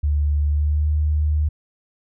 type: tone with pitch glide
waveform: sine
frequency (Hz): 73.42 to 75.7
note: D2 to D#2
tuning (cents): 0 to -47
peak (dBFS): -16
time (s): 0.03-1.49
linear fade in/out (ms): 10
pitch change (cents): +53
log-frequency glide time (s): 0.47-0.87
effects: none